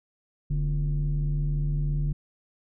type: tone pair together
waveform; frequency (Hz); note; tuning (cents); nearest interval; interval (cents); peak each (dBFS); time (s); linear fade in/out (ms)
sine; 41.2 / 146.83; E1 / D3; 0 / 0; octave + minor seventh; 2200; -24; 0.5-2.13; 10
effects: tanh soft clip ceiling -20 dBFS